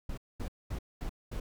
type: noise bursts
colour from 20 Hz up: brown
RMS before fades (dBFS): -36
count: 5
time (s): 0.09-1.4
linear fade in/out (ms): 5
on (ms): 86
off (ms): 220
effects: none